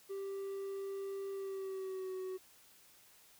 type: tone with pitch glide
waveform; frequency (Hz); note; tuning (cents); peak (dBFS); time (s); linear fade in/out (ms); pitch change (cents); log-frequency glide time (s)
triangle; 392 to 373.9; G4 to F#4; 0 to +18; -37; 0.09-2.38; 20; -82; 1.32-2.14
effects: white hiss -63 dBFS RMS until 3.39 s